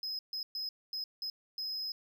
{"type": "tone bursts at uneven times", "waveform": "triangle", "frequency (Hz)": 5090, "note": "D#8", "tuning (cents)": 39, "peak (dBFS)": -34, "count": 6, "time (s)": [[0.03, 0.19], [0.33, 0.43], [0.55, 0.69], [0.93, 1.04], [1.22, 1.3], [1.58, 1.92]], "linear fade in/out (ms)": 2, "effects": []}